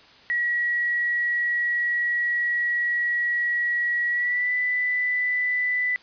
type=tone with pitch glide; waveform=sine; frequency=1919 to 1989 Hz; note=A#6 to B6; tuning=+50 to +12 cents; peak=-21 dBFS; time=0.3-5.96 s; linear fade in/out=0 ms; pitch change=+62 cents; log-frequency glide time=4.09-4.53 s; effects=white hiss -51 dBFS RMS until 6.02 s + resampled to 11025 Hz